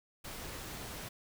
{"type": "noise", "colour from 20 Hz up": "pink", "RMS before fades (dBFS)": -44, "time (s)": [0.24, 1.09], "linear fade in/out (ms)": 10, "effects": []}